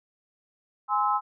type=chord; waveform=sine; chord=Ab augmented; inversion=none; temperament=just; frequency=830.6 / 1038.3 / 1297.8 Hz; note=Ab5 / C6 / E6; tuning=0 / -14 / -27 cents; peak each=-26 dBFS; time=0.88-1.21 s; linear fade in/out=50 ms; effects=none